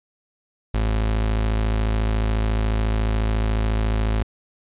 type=tone; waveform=35% pulse; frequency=54.1 Hz; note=A1; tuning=29 cents flat; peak=-17 dBFS; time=0.74-4.23 s; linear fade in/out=5 ms; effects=resampled to 8000 Hz